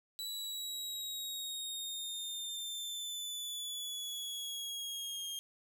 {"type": "exponential sweep", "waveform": "sawtooth", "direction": "down", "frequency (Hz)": [3946, 3217], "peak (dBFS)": -36, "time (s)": [0.19, 5.39], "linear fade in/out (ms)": 0, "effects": []}